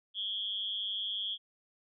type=tone with amplitude modulation; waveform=sine; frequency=3287 Hz; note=G#7; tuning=19 cents flat; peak=-29 dBFS; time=0.14-1.38 s; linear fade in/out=50 ms; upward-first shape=sine; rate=203 Hz; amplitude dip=90%; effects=none